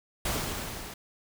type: noise with level ramp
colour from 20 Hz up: pink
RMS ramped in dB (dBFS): -29 to -42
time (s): 0.25-0.94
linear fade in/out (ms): 5
effects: none